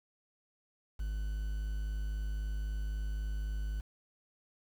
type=tone with quantisation; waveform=triangle; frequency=51.91 Hz; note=G#1; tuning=in tune; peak=-31 dBFS; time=0.99-3.81 s; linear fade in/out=10 ms; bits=9; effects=none